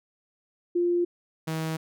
sine / sawtooth tone pair in turn, 349.2 / 159.83 Hz, F4 / D#3, 0 / +47 cents, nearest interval octave + major second, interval 1353 cents, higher first, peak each -21 / -24 dBFS, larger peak first, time 0.75-1.05 / 1.47-1.77 s, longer neither, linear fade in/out 10 ms, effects none

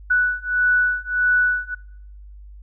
sine beating tone pair, 1480 / 1481.6 Hz, F#6 / F#6, 0 / +2 cents, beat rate 1.6 Hz, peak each -20 / -19 dBFS, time 0.1-1.75 s, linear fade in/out 10 ms, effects noise-tail reverb RT60 0.8 s tail -24 dB re dry + added 50 Hz sine -38 dBFS peak until 2.62 s

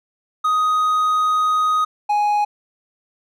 triangle tone pair in turn, 1250 / 831.4 Hz, D#6 / G#5, +8 / +2 cents, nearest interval perfect fifth, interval 706 cents, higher first, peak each -13 dBFS, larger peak neither, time 0.44-1.85 / 2.09-2.45 s, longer first, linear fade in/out 10 ms, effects none

